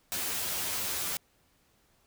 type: noise with comb filter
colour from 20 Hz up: white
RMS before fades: -33 dBFS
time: 0.12-1.17 s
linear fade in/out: 0 ms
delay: 11 ms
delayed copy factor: +1
effects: pink hiss -68 dBFS RMS until 2.06 s